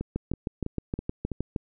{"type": "two click trains", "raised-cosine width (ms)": 3, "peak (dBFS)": [-15, -18], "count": [10, 5], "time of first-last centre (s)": [[0.16, 1.562], [0.01, 1.317]], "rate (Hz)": [6.42, 3.06], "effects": []}